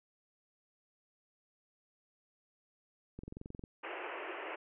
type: click train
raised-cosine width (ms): 3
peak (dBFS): -32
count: 11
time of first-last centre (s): 3.19-3.638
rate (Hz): 22.3
type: band-pass noise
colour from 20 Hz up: pink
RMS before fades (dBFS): -43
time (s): 3.83-4.56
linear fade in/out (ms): 10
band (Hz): 320 to 2900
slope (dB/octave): 96
effects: none